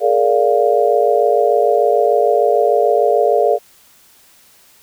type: chord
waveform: sine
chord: Bb dominant seventh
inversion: third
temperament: just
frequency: 419.5 / 466.2 / 582.7 / 699.2 Hz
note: Ab4 / Bb4 / D5 / F5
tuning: +17 / 0 / -14 / +2 cents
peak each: -16 dBFS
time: 0-3.59 s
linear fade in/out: 50 ms
effects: white hiss -49 dBFS RMS until 4.82 s